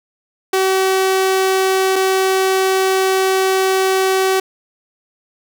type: tone pair in turn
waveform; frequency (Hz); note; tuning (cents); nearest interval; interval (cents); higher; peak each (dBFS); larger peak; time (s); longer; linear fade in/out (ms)
sawtooth; 380.4 / 380.4; F#4 / F#4; +48 / +48; unison; 0; neither; -9; neither; 0.53-1.96 / 1.96-4.4; second; 5
effects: none